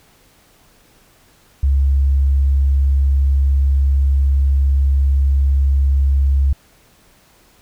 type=tone; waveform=sine; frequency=68.7 Hz; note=C#2; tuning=15 cents flat; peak=-10 dBFS; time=1.63-6.53 s; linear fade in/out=5 ms; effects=tanh soft clip ceiling -6 dBFS + pink hiss -52 dBFS RMS until 7.61 s